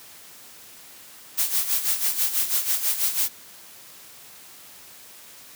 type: noise with tremolo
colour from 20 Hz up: blue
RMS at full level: -21 dBFS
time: 1.37-3.29 s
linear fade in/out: 20 ms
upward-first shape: sine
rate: 6.1 Hz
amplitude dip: 70%
effects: white hiss -46 dBFS RMS until 5.55 s + high-pass 80 Hz 12 dB/octave